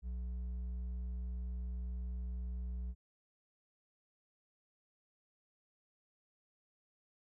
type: tone with hard clipping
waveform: sine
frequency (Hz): 60.9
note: B1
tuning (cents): -24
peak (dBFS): -39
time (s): 0.02-2.95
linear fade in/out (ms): 50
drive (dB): 4
effects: none